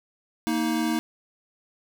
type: tone pair together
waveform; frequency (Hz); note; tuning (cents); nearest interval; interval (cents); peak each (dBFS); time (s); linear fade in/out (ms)
square; 231.8 / 315.2; A#3 / D#4; -10 / +23; perfect fourth; 533; -27 / -26; 0.47-0.99; 0
effects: none